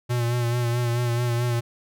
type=tone with vibrato; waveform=square; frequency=120 Hz; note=B2; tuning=49 cents flat; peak=-22 dBFS; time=0.09-1.61 s; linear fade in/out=20 ms; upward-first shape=sine; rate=4.6 Hz; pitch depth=37 cents each way; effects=none